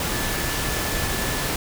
sine tone in noise, 1740 Hz, A6, 20 cents flat, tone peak -34 dBFS, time 0.12-1.49 s, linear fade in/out 2 ms, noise pink, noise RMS -25 dBFS, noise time 0-1.56 s, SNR -12 dB, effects none

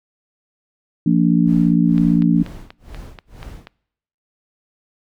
harmonic tone, 57.5 Hz, A#1, 23 cents flat, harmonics 3 / 4 / 5, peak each -15 / -16 / -17 dBFS, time 1.06-2.43 s, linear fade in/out 5 ms
brown noise with tremolo, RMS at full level -32 dBFS, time 1.45-3.7 s, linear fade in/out 50 ms, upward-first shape sine, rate 2.1 Hz, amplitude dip 100%
click train, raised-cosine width 0.3 ms, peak -19 dBFS, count 8, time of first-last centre 1.98-3.671 s, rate 4.14 Hz
effects noise-tail reverb RT60 0.8 s tail -25 dB re dry

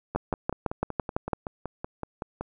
two click trains, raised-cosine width 1 ms, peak -18 / -11 dBFS, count 13 / 8, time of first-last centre 0.15-2.41 / 0.16-1.333 s, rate 5.31 / 5.97 Hz, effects none

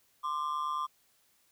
triangle ring-modulated tone, 1115 Hz, C#6, 10 cents sharp, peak -26 dBFS, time 0.23-0.87 s, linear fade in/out 20 ms, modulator 74.4 Hz, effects white hiss -69 dBFS RMS until 1.51 s

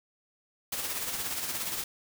white noise with tremolo, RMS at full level -32 dBFS, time 0.72-1.84 s, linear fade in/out 5 ms, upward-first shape sine, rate 17 Hz, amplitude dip 45%, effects none

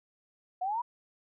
sine exponential sweep, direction up, 712 to 990 Hz, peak -29 dBFS, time 0.61-0.82 s, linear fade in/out 10 ms, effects none

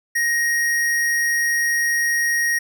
square tone, 1875 Hz, A#6, 10 cents sharp, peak -18 dBFS, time 0.15-2.59 s, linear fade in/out 10 ms, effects none

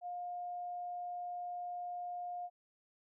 sine tone, 710 Hz, F5, 28 cents sharp, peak -39 dBFS, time 0.01-2.5 s, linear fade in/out 50 ms, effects none

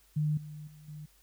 sine tone with level steps, 151.3 Hz, D#3, 48 cents flat, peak -26 / -41 / -50 / -41 dBFS, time 0.16-1.06 s, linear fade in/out 10 ms, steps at 0.37 / 0.67 / 0.88 s, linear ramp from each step 5 ms, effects added 50 Hz sine -65 dBFS peak until 1.22 s + white hiss -65 dBFS RMS until 1.22 s

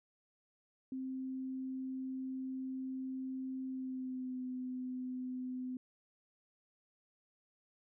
sine tone with pitch glide, 261.6 to 254.2 Hz, C4 to C4, 0 to -50 cents, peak -38 dBFS, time 0.92-5.77 s, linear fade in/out 2 ms, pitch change -50 cents, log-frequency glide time 3.67-4.42 s, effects none

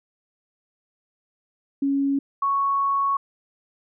sine tone pair in turn, 277.2 / 1108.8 Hz, C#4 / C#6, 0 / 0 cents, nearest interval 2 octaves, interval 2400 cents, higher second, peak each -19 dBFS, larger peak neither, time 1.82-2.19 / 2.42-3.17 s, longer second, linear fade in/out 5 ms, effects none

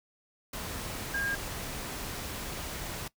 sine tone in noise, 1617 Hz, G#6, 47 cents flat, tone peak -29 dBFS, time 1.14-1.35 s, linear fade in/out 5 ms, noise pink, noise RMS -38 dBFS, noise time 0.53-3.08 s, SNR +6 dB, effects noise-tail reverb RT60 0.1 s tail -20 dB re dry

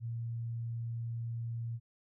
sine tone, 116.2 Hz, A#2, 5 cents flat, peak -35 dBFS, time 0-1.8 s, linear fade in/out 50 ms, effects none

